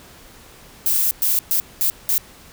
violet noise bursts at uneven times, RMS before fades -18 dBFS, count 5, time 0.86-1.11 / 1.22-1.39 / 1.51-1.6 / 1.81-1.9 / 2.09-2.18 s, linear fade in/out 0 ms, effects pink hiss -45 dBFS RMS until 2.52 s

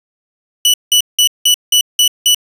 sawtooth tone bursts, 2960 Hz, F#7, in tune, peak -4 dBFS, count 7, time 0.65-2.346 s, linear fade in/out 2 ms, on 88 ms, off 180 ms, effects resampled to 32000 Hz

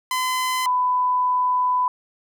sawtooth / sine tone pair in turn, 1020 / 999 Hz, C6 / B5, -44 / +20 cents, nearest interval unison, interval 36 cents, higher first, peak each -17 dBFS, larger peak neither, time 0.11-0.66 / 0.66-1.88 s, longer second, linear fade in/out 2 ms, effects none

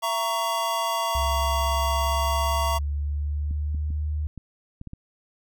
square chord, A# diminished, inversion second, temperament just, 671.3 / 932.3 / 1118.8 Hz, E5 / A#5 / C#6, +31 / 0 / +16 cents, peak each -30 / -28 / -29 dBFS, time 0.02-2.79 s, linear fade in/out 20 ms
sine tone with pitch glide, 69.3 to 75.57 Hz, C#2 to D#2, 0 to -50 cents, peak -24 dBFS, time 1.15-4.27 s, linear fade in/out 0 ms, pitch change +150 cents, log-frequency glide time 1.86-4.01 s
clicks, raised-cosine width 5 ms, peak -25 dBFS, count 7, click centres 3.51 / 3.747 / 3.905 / 4.377 / 4.814 / 4.873 / 4.934 s
effects none

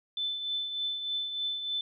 sine tone with tremolo, 3520 Hz, A7, in tune, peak -28 dBFS, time 0.17-1.81 s, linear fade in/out 2 ms, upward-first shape triangle, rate 3.3 Hz, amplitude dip 55%, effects none

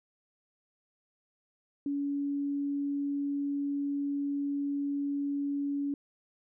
sine tone, 283.3 Hz, C#4, 38 cents sharp, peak -29 dBFS, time 1.86-5.94 s, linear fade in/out 2 ms, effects none

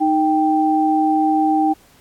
sine tone pair together, 311.1 / 784 Hz, D#4 / G5, 0 / 0 cents, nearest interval octave + major third, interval 1600 cents, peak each -16 dBFS, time 0-1.74 s, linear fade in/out 20 ms, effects pink hiss -52 dBFS RMS until 2 s + AAC 64 kbps

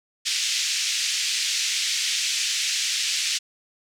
white band-pass noise, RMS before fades -25 dBFS, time 0.25-3.39 s, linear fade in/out 20 ms, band 2200 to 6700 Hz, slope 24 dB/octave, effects none

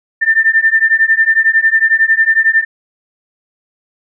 sine beating tone pair, 1786 / 1797 Hz, A6 / A6, +25 / +36 cents, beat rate 11 Hz, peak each -11 dBFS, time 0.21-2.65 s, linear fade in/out 20 ms, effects none

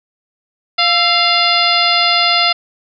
harmonic tone with a mistuned harmonic, 698.5 Hz, F5, in tune, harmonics 1 / 2 / 3 / 4 / 5 / 6 / 7, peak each -18 / -18 / -18 / -18 / -18 / -18 / -18 dBFS, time 0.78-2.53 s, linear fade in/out 10 ms, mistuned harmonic 2, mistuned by -66 cents, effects none

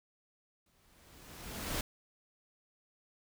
pink noise with exponential growth, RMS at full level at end -34 dBFS, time 0.66-1.81 s, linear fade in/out 2 ms, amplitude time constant 250 ms, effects none

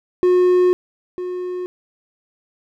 triangle tone pair in turn, 361.8 / 361.8 Hz, F#4 / F#4, -39 / -39 cents, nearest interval unison, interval 0 cents, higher neither, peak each -9 / -21 dBFS, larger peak first, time 0.23-0.73 / 1.18-1.66 s, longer first, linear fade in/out 0 ms, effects none

